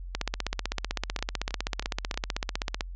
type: two click trains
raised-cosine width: 0.2 ms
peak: -11 / -21 dBFS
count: 43 / 4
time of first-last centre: 0.15-2.808 / 1.19-2.142 s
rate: 15.8 / 3.15 Hz
effects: added 44 Hz sine -36 dBFS peak until 2.95 s + resampled to 16000 Hz